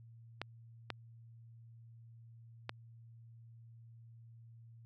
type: clicks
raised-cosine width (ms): 0.3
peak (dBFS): -22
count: 3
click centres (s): 0.416 / 0.903 / 2.694
effects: added 115 Hz sine -54 dBFS peak until 4.85 s